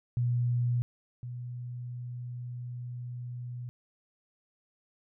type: tone pair in turn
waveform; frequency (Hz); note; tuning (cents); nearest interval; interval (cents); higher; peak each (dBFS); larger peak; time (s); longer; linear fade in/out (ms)
sine; 121.4 / 122.53; B2 / B2; -29 / -13; unison; 16; second; -25 / -36; first; 0.17-0.82 / 1.23-3.69; second; 0
effects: none